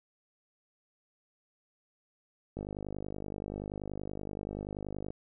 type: click train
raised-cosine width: 2 ms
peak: -25 dBFS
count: 129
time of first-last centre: 2.57-5.105 s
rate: 50.5 Hz
effects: none